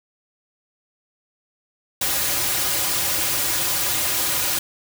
white noise with comb filter, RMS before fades -22 dBFS, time 2.01-4.59 s, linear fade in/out 5 ms, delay 4.5 ms, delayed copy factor -0.8, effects none

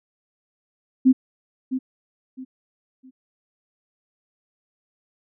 sine tone with echo, 259.5 Hz, C4, 14 cents flat, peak -10 dBFS, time 1.05-1.13 s, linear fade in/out 20 ms, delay 660 ms, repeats 3, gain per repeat -11 dB, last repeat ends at 3.11 s, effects none

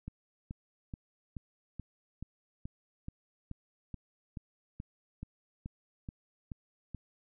click train, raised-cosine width 5 ms, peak -28 dBFS, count 17, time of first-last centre 0.08-6.947 s, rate 2.33 Hz, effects none

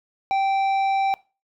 sine tone with tanh clipping, 780 Hz, G5, 9 cents flat, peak -20 dBFS, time 0.31-1.14 s, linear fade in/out 0 ms, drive 9 dB, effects noise-tail reverb RT60 0.3 s tail -21 dB re dry

